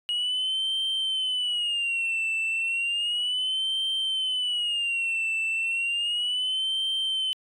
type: tone with vibrato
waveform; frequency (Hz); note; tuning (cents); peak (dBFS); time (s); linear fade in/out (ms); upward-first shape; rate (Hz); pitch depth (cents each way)
sine; 2887; F#7; -43; -22; 0.09-7.33; 0; sine; 0.33; 140
effects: tanh soft clip ceiling -23 dBFS